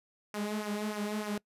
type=tone with flanger; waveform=sawtooth; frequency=210 Hz; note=G#3; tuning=19 cents sharp; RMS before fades=-35 dBFS; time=0.34-1.38 s; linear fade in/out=2 ms; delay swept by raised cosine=0.24 to 4.14 ms; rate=3.3 Hz; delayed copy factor=-0.7; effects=noise-tail reverb RT60 0.1 s tail -24 dB re dry + resampled to 32000 Hz